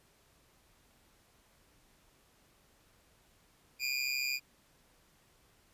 25% pulse tone with amplitude modulation, 2423 Hz, D#7, 47 cents flat, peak -25 dBFS, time 3.79-4.4 s, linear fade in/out 50 ms, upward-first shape sine, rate 133 Hz, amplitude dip 70%, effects pink hiss -67 dBFS RMS until 5.73 s + resampled to 32000 Hz

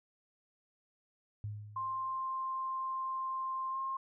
sine tone with exponential decay, 104.7 Hz, G#2, 15 cents sharp, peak -35 dBFS, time 1.44-2.27 s, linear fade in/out 0 ms, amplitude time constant 180 ms
sine tone with pitch glide, 1052 to 1066.1 Hz, C6 to C6, +9 to +32 cents, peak -34 dBFS, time 1.76-3.97 s, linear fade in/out 5 ms, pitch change +23 cents, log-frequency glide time 3.71-3.77 s
effects none

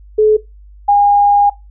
sine tone pair in turn, 429.1 / 814 Hz, A4 / G#5, -43 / -35 cents, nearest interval major seventh, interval 1108 cents, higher second, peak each -6 dBFS, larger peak neither, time 0.18-0.37 / 0.88-1.5 s, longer second, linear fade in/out 10 ms, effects noise-tail reverb RT60 0.2 s tail -18 dB re dry + added 50 Hz sine -36 dBFS peak until 1.7 s

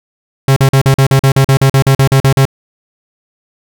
45% pulse tone bursts, 135.2 Hz, C#3, 43 cents flat, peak -5 dBFS, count 16, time 0.48-2.453 s, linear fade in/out 2 ms, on 83 ms, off 43 ms, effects none

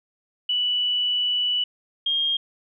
sine tone pair in turn, 2960 / 3228 Hz, F#7 / G#7, 0 / -50 cents, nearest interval major second, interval 150 cents, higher second, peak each -20 dBFS, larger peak neither, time 0.49-1.64 / 2.06-2.37 s, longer first, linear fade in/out 5 ms, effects none

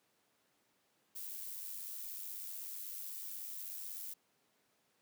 violet noise with amplitude modulation, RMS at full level -43 dBFS, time 1.15-4.14 s, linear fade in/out 10 ms, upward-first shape sine, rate 96.2 Hz, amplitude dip 45%, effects pink hiss -75 dBFS RMS until 5.01 s + high-pass 200 Hz 12 dB/octave

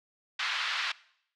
pink band-pass noise, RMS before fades -32 dBFS, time 0.39-0.92 s, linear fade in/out 5 ms, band 1200 to 4200 Hz, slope 24 dB/octave, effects noise-tail reverb RT60 0.7 s tail -21 dB re dry

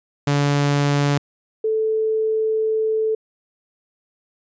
sawtooth / sine tone pair in turn, 143.4 / 438.5 Hz, D3 / A4, -41 / -6 cents, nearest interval octave + perfect fifth, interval 1935 cents, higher second, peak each -12 / -17 dBFS, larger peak first, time 0.27-1.18 / 1.64-3.15 s, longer second, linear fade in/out 5 ms, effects resampled to 16000 Hz

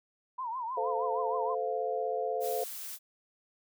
sine tone with vibrato, 968 Hz, B5, 35 cents flat, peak -33 dBFS, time 0.38-1.55 s, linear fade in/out 10 ms, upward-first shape triangle, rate 6.4 Hz, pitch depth 170 cents each way
sine chord, F major, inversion first, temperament equal with one note detuned, 440 / 516.3 / 698.5 Hz, A4 / C5 / F5, 0 / -23 / 0 cents, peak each -34 dBFS, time 0.77-2.64 s, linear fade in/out 5 ms
blue noise, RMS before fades -41 dBFS, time 2.4-2.99 s, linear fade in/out 50 ms
effects none

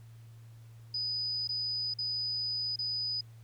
sine tone with dropouts, 4978 Hz, D#8, in tune, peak -31 dBFS, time 0.94-3.21 s, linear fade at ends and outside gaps 5 ms, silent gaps 1.475-1.49 / 1.939-1.986 / 2.76-2.788 s, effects added 114 Hz sine -49 dBFS peak until 3.43 s + pink hiss -66 dBFS RMS until 3.43 s

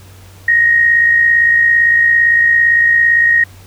sine tone with amplitude modulation, 1872 Hz, A#6, 7 cents sharp, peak -5 dBFS, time 0.48-3.44 s, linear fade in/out 5 ms, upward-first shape sine, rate 57.7 Hz, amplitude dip 45%, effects added 94 Hz sine -37 dBFS peak until 3.66 s + pink hiss -43 dBFS RMS until 3.66 s

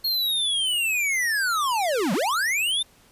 square linear two-way sweep, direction down then up, 4297 to 166 to 3656 Hz, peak -22 dBFS, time 0.04-2.83 s, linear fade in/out 10 ms, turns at 2.13 s, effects pink hiss -56 dBFS RMS until 3.11 s + resampled to 32000 Hz

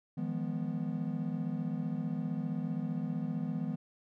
triangle chord, F half-diminished seventh, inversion third, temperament equal with one note detuned, 159.29 / 174.61 / 207.7 / 246.9 Hz, Eb3 / F3 / Ab3 / Cb4, +41 / 0 / 0 / 0 cents, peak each -35 / -37 / -37 / -36 dBFS, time 0.17-3.76 s, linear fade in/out 10 ms, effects none

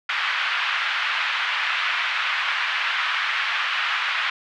pink band-pass noise, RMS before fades -24 dBFS, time 0.09-4.3 s, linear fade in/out 5 ms, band 1200 to 3200 Hz, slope 24 dB/octave, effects none

